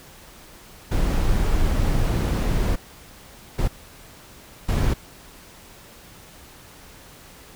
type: noise bursts at uneven times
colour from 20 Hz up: brown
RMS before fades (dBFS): -20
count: 3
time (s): 0.91-2.76 / 3.58-3.68 / 4.68-4.94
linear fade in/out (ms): 10
effects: pink hiss -46 dBFS RMS until 7.55 s